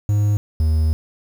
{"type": "tone pair in turn", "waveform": "triangle", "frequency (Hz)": [103.83, 78.57], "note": ["G#2", "D#2"], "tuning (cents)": [0, 17], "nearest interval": "perfect fourth", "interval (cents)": 483, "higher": "first", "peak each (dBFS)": -12, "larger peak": "neither", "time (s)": [[0.09, 0.37], [0.6, 0.93]], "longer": "second", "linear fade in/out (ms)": 0, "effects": ["7-bit"]}